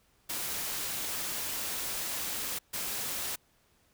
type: noise bursts at uneven times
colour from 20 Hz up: white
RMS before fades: -35 dBFS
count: 2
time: 0.29-2.59 / 2.73-3.36 s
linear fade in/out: 10 ms
effects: pink hiss -68 dBFS RMS until 3.93 s